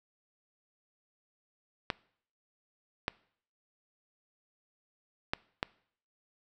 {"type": "clicks", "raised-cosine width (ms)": 0.3, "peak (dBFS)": -13, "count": 4, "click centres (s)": [1.902, 3.081, 5.335, 5.629], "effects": ["noise-tail reverb RT60 0.6 s tail -23 dB re dry"]}